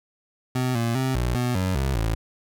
25% pulse tone with pitch steps, 127.4 / 116.4 / 131.1 / 60.7 / 123.6 / 93.2 / 67 / 55.2 Hz, C3 / A#2 / C3 / B1 / B2 / F#2 / C2 / A1, -46 / -2 / +4 / -29 / +2 / +13 / +42 / +6 cents, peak -18 dBFS, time 0.55-2.15 s, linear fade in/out 5 ms, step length 200 ms, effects none

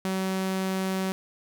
sawtooth tone, 189.5 Hz, F#3, 42 cents sharp, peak -22 dBFS, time 0.05-1.12 s, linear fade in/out 0 ms, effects none

